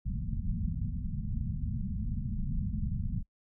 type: low-pass noise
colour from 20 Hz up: pink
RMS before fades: -33 dBFS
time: 0.05-3.23 s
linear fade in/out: 20 ms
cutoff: 230 Hz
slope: 96 dB/octave
effects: noise-tail reverb RT60 0.1 s tail -25 dB re dry